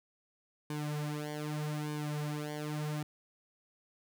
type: tone with flanger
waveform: sawtooth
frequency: 150 Hz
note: D3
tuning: 37 cents sharp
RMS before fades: -37 dBFS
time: 0.7-3.03 s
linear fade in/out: 2 ms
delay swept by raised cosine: 1.5 to 5.9 ms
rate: 0.82 Hz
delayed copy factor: -1
effects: none